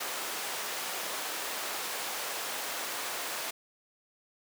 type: high-pass noise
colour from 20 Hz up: pink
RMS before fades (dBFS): -36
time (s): 0-3.51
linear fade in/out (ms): 10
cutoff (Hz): 590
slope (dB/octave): 12
effects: none